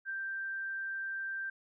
sine tone with ADSR envelope, 1572 Hz, G6, 4 cents sharp, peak -33 dBFS, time 0.05-1.5 s, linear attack 49 ms, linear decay 3 ms, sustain -2 dB, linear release 6 ms, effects none

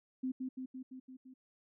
sine tone with echo, 258.6 Hz, C4, 20 cents flat, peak -33 dBFS, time 0.23-0.32 s, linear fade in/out 10 ms, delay 170 ms, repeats 6, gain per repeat -3 dB, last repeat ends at 1.34 s, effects none

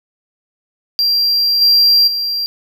triangle tone with level steps, 4742 Hz, D8, 16 cents sharp, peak -10 / -6 / -15 dBFS, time 0.99-2.46 s, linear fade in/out 0 ms, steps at 1.61 / 2.07 s, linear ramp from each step 10 ms, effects none

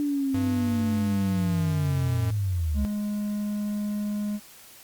sine linear sweep, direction down, 293.7 to 65.41 Hz, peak -23 dBFS, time 0-2.85 s, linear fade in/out 0 ms
square tone with pitch glide, 98 to 90.39 Hz, G2 to F#2, 0 to -40 cents, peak -29 dBFS, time 0.34-2.31 s, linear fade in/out 5 ms, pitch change -140 cents, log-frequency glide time 1.34-1.98 s
triangle tone, 207.7 Hz, G#3, in tune, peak -24 dBFS, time 2.74-4.4 s, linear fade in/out 50 ms
effects white hiss -49 dBFS RMS until 4.83 s + Opus 48 kbps

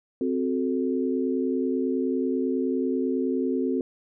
sine chord, F# diminished, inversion second, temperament equal, 261.6 / 370 / 440 Hz, C4 / F#4 / A4, 0 / 0 / 0 cents, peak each -25 / -28 / -30 dBFS, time 0.21-3.81 s, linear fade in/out 2 ms, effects none

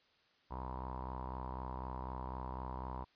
sawtooth tone with low-pass filter, 64 Hz, C2, 38 cents flat, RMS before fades -43 dBFS, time 0.5-3.05 s, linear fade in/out 20 ms, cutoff 970 Hz, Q 8.9, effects white hiss -71 dBFS RMS until 3.15 s + resampled to 11025 Hz

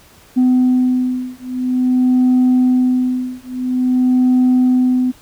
sine beating tone pair, 252.7 / 253.19 Hz, B3 / B3, +40 / +43 cents, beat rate 0.49 Hz, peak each -13 dBFS, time 0.36-5.12 s, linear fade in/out 20 ms, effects tanh soft clip ceiling -7 dBFS + pink hiss -46 dBFS RMS until 5.21 s

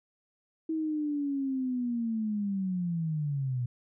sine linear sweep, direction down, 322.4 to 120 Hz, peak -28 dBFS, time 0.69-3.66 s, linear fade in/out 5 ms, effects none

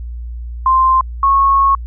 sine tone pair in turn, 1046.5 / 1097.5 Hz, C6 / C#6, 0 / -18 cents, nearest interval minor second, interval 82 cents, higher second, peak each -8 dBFS, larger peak neither, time 0.66-1.01 / 1.23-1.75 s, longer second, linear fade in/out 2 ms, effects added 59 Hz sine -23 dBFS peak until 1.86 s

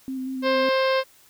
sine tone with vibrato, 261.6 Hz, C4, in tune, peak -27 dBFS, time 0.08-0.69 s, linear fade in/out 0 ms, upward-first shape square, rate 5.4 Hz, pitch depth 16 cents each way
harmonic tone, 528 Hz, C5, 16 cents sharp, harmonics 1 / 2 / 3 / 4 / 5 / 6 / 7 / 8 / 9 / 10, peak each -20 / -26 / -30 / -32 / -34 / -36 / -37 / -38 / -39 / -40 dBFS, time 0.42-1.04 s, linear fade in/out 50 ms
effects white hiss -55 dBFS RMS until 1.29 s

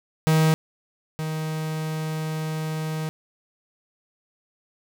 45% pulse tone pair in turn, 158 / 157 Hz, D#3 / D#3, +27 / +16 cents, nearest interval unison, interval 11 cents, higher first, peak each -16 / -26 dBFS, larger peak first, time 0.27-0.54 / 1.19-3.09 s, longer second, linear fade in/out 0 ms, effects none

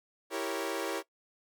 sawtooth chord, E diminished seventh, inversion none, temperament equal, 329.6 / 392 / 466.2 / 554.4 Hz, E4 / G4 / Bb4 / Db5, 0 / 0 / 0 / 0 cents, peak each -34 dBFS, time 0.3-1.03 s, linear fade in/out 50 ms, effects noise-tail reverb RT60 0.1 s tail -18 dB re dry

